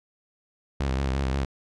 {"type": "tone with vibrato", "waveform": "sawtooth", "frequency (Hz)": 67, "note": "C2", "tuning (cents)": 42, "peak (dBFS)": -20, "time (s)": [0.8, 1.45], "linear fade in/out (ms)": 5, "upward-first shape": "square", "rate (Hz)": 5.7, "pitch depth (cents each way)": 50, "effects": ["low-pass 6000 Hz 12 dB/octave"]}